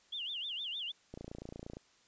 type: tone with vibrato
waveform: sine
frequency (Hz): 3172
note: G7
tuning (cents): +20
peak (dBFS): -37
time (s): 0.12-0.92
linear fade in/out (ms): 10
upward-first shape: sine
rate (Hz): 6.5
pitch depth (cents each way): 230
type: click train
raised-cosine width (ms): 2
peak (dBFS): -31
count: 19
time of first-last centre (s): 1.14-1.769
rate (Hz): 28.6
effects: white hiss -67 dBFS RMS until 2.07 s + resampled to 16000 Hz